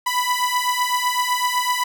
sawtooth beating tone pair, 987.8 / 995.7 Hz, B5 / B5, 0 / +14 cents, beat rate 7.9 Hz, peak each -18 dBFS, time 0.06-1.84 s, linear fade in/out 10 ms, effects 9-bit

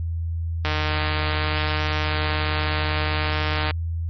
click train, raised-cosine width 0.3 ms, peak -8 dBFS, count 469, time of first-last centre 0.65-3.709 s, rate 153 Hz, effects added 83 Hz sine -23 dBFS peak until 4.09 s + MP3 32 kbps

